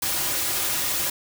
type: noise with comb filter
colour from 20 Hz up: white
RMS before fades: -25 dBFS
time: 0.02-1.1 s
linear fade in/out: 5 ms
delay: 4.5 ms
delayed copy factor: -0.65
effects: none